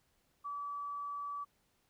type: tone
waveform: sine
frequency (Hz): 1150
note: D6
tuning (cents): -37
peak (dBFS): -38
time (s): 0.44-1.45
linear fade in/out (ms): 20
effects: pink hiss -75 dBFS RMS until 1.89 s